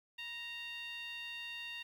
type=tone with frequency modulation; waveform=sine; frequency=2773 Hz; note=F7; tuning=13 cents flat; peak=-40 dBFS; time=0.18-1.83 s; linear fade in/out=10 ms; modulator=906 Hz; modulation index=1.1; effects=tanh soft clip ceiling -40 dBFS + 11-bit